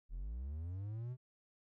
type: linear sweep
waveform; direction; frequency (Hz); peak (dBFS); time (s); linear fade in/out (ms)
triangle; up; 36.71 to 129.2; -38; 0.09-1.17; 50
effects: none